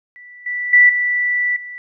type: tone with level steps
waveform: sine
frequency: 1967 Hz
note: B6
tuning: 7 cents flat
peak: -37 / -20 / -6 / -15 / -29 dBFS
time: 0.16-1.78 s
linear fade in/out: 0 ms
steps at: 0.46 / 0.73 / 0.89 / 1.56 s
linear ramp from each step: 5 ms
effects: none